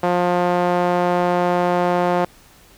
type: tone with band-pass filter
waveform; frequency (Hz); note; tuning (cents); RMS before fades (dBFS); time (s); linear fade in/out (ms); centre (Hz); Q
sawtooth; 177.2; F3; +25; -18; 0.03-2.25; 5; 710; 1.3
effects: pink hiss -49 dBFS RMS until 2.77 s